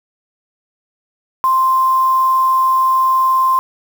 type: tone with quantisation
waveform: sine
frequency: 1046.5 Hz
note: C6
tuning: in tune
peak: -10 dBFS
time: 1.44-3.59 s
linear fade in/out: 0 ms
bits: 5
effects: none